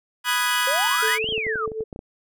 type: chord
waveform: 25% pulse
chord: G# minor seventh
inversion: first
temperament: equal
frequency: 987.8 / 1244.5 / 1480 / 1661.2 Hz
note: B5 / D#6 / F#6 / G#6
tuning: 0 / 0 / 0 / 0 cents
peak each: -21 / -23 / -23 / -21 dBFS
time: 0.24-1.19 s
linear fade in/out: 50 ms
type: exponential two-way sweep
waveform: sine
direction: up then down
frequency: 511 to 3300 to 1154 Hz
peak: -24 dBFS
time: 0.67-1.66 s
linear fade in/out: 5 ms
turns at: 1.3 s
type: tone with tremolo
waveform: sine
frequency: 440 Hz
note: A4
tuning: in tune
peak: -24 dBFS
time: 1.02-1.84 s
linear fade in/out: 10 ms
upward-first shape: sine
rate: 6.7 Hz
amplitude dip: 70%
type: clicks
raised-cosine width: 2 ms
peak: -22 dBFS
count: 12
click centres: 1.243 / 1.289 / 1.324 / 1.379 / 1.467 / 1.557 / 1.677 / 1.718 / 1.807 / 1.928 / 1.961 / 1.991 s
effects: none

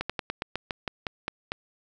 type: slowing click train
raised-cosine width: 0.3 ms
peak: -13 dBFS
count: 11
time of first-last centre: 0.01-1.519 s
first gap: 86 ms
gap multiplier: 1.12
effects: none

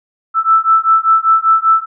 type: beating tone pair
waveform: sine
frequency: 1318.5 / 1323.6 Hz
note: E6 / E6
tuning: 0 / +7 cents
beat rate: 5.1 Hz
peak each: -11 dBFS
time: 0.34-1.86 s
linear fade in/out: 50 ms
effects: none

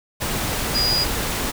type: tone in noise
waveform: sine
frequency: 4894 Hz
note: D#8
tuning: 29 cents flat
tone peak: -18 dBFS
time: 0.74-1.05 s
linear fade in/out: 20 ms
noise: pink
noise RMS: -24 dBFS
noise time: 0.2-1.52 s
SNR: +3 dB
effects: none

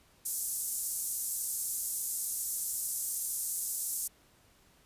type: band-pass noise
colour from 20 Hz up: white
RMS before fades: -35 dBFS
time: 0.25-4.08 s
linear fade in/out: 10 ms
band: 7100 to 13000 Hz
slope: 24 dB/octave
effects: pink hiss -64 dBFS RMS until 4.85 s + resampled to 32000 Hz

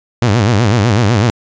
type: tone with vibrato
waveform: sawtooth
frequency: 110 Hz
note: A2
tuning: in tune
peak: -5 dBFS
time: 0.22-1.3 s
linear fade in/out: 0 ms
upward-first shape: sine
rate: 8 Hz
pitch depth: 210 cents each way
effects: resampled to 16000 Hz

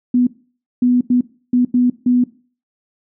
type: tone bursts at uneven times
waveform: sine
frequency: 246.9 Hz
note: B3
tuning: in tune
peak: -10 dBFS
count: 6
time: 0.14-0.27 / 0.82-1.01 / 1.1-1.21 / 1.53-1.65 / 1.74-1.9 / 2.06-2.24 s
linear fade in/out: 5 ms
effects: noise-tail reverb RT60 0.4 s tail -19 dB re dry

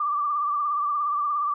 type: tone with vibrato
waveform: sine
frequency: 1174.7 Hz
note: D6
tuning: in tune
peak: -22 dBFS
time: 0-1.54 s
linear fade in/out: 5 ms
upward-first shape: triangle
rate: 17 Hz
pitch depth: 61 cents each way
effects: none

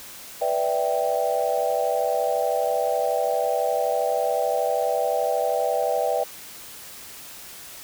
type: chord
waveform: sine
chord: E minor seventh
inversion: second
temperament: equal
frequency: 493.9 / 587.3 / 659.3 / 784 Hz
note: B4 / D5 / E5 / G5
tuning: 0 / 0 / 0 / 0 cents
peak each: -26 dBFS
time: 0.41-6.24 s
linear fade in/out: 10 ms
effects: white hiss -41 dBFS RMS until 7.83 s

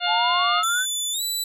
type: harmonic tone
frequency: 707 Hz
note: F5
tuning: 21 cents sharp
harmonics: 1 / 2 / 3 / 4 / 5 / 6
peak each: -25 / -27 / -31 / -26 / -27 / -31 dBFS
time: 0-0.64 s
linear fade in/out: 50 ms
type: exponential sweep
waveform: sine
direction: up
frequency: 836 to 1568 Hz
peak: -21 dBFS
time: 0.06-0.86 s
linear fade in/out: 50 ms
type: tone with pitch glide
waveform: 20% pulse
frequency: 3491 to 3964 Hz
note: A7 to B7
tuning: -14 to +6 cents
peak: -18 dBFS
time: 0.63-1.44 s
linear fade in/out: 5 ms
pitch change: +220 cents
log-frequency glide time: 1.12-1.22 s
effects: none

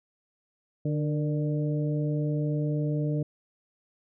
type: harmonic tone with a mistuned harmonic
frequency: 149 Hz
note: D3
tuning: 25 cents sharp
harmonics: 1 / 2 / 3 / 4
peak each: -26 / -32 / -36 / -38 dBFS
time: 0.85-3.23 s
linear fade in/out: 5 ms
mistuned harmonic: 3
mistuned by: +52 cents
effects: none

